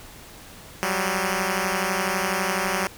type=beating tone pair; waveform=5% pulse; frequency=184.2 / 196.2 Hz; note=F#3 / G3; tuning=-7 / +2 cents; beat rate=12 Hz; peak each=-14 dBFS; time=0.83-2.87 s; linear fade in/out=0 ms; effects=pink hiss -44 dBFS RMS until 2.97 s